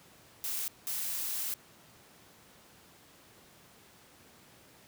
blue noise bursts at uneven times, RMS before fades -35 dBFS, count 2, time 0.44-0.68 / 0.87-1.54 s, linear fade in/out 0 ms, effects pink hiss -58 dBFS RMS until 4.87 s + high-pass 100 Hz 12 dB/octave

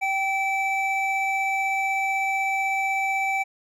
triangle tone pair together, 777 / 2315 Hz, G5 / D7, -16 / -25 cents, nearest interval octave + perfect fifth, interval 1891 cents, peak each -23 dBFS, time 0.01-3.44 s, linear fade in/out 20 ms, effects none

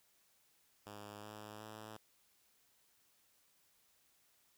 5% pulse tone with pitch steps, 103.83 / 106.07 / 108.36 Hz, G#2 / G#2 / A2, 0 / +37 / -26 cents, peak -38 dBFS, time 0.86-1.97 s, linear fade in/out 5 ms, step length 370 ms, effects white hiss -73 dBFS RMS until 4.57 s

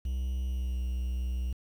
triangle tone with pitch glide, 63.8 to 62.27 Hz, C2 to B1, -43 to +15 cents, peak -27 dBFS, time 0.05-1.53 s, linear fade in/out 5 ms, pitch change -42 cents, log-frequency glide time 0.45-0.81 s, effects 9-bit

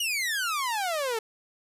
sawtooth exponential sweep, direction down, 2960 to 431.3 Hz, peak -23 dBFS, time 0-1.19 s, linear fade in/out 5 ms, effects resampled to 32000 Hz

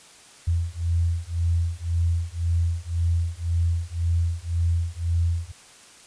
sine beating tone pair, 83.8 / 85.7 Hz, E2 / F2, +29 / -32 cents, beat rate 1.9 Hz, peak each -24 / -24 dBFS, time 0.47-5.52 s, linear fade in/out 10 ms, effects white hiss -49 dBFS RMS until 6.06 s + resampled to 22050 Hz

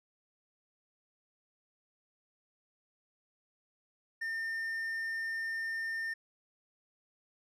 triangle tone, 1810 Hz, A6, 48 cents sharp, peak -32 dBFS, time 4.21-6.14 s, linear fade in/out 10 ms, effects resampled to 32000 Hz

